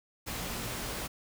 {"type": "noise with comb filter", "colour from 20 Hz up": "pink", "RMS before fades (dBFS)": -37, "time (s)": [0.26, 1.08], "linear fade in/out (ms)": 20, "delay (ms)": 17, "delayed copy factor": 0.5, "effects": []}